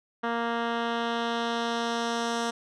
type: tone with low-pass filter sweep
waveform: 10% pulse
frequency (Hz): 233.1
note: A#3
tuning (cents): 0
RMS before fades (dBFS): -29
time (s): 0.23-2.51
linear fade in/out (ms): 10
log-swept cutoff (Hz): 2100 to 6900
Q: 1.3
effects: none